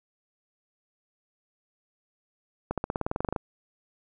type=accelerating click train; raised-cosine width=1 ms; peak=-14 dBFS; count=14; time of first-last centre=2.71-3.362 s; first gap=67 ms; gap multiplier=0.95; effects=none